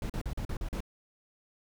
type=noise bursts; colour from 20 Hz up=brown; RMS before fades=-34 dBFS; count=7; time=0.02-0.805 s; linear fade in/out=2 ms; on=77 ms; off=41 ms; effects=none